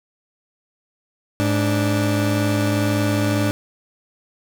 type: tone pair together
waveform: 30% pulse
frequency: 105.23 / 293.7 Hz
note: G#2 / D4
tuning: +23 / 0 cents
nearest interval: octave + tritone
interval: 1777 cents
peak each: -17 / -18 dBFS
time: 1.4-3.51 s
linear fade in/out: 0 ms
effects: none